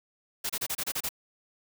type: noise bursts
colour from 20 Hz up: white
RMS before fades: -31 dBFS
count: 8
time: 0.44-1.091 s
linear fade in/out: 10 ms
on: 56 ms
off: 29 ms
effects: none